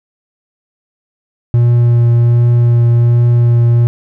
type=tone with vibrato; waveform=triangle; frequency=119 Hz; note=A#2; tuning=36 cents sharp; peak=-4 dBFS; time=1.54-3.87 s; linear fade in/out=0 ms; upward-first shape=triangle; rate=1.3 Hz; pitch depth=13 cents each way; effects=none